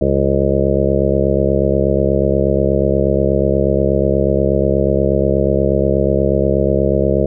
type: harmonic tone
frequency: 68.3 Hz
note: C#2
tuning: 25 cents flat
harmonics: 1 / 2 / 3 / 5 / 6 / 7 / 8 / 9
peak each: -20 / -20 / -20 / -20 / -20 / -20 / -20 / -20 dBFS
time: 0.01-7.26 s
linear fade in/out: 5 ms
effects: none